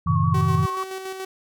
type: chord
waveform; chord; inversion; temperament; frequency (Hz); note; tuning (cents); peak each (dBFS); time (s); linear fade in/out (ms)
sine; F# diminished seventh; none; just; 92.5 / 111 / 133.2 / 159.84; F#2 / A2 / C3 / Eb3; 0 / +16 / +31 / +47; -23 / -25 / -24 / -21; 0.06-0.66; 10
type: tone with vibrato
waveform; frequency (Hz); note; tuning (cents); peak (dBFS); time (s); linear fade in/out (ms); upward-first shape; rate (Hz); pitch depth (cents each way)
sine; 1108.7; C#6; 0; -25; 0.07-0.83; 2; square; 5.9; 31
type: tone with tremolo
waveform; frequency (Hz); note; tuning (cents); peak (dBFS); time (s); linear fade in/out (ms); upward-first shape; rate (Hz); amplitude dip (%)
sawtooth; 380; F#4; +46; -25; 0.34-1.25; 5; square; 7; 40
effects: none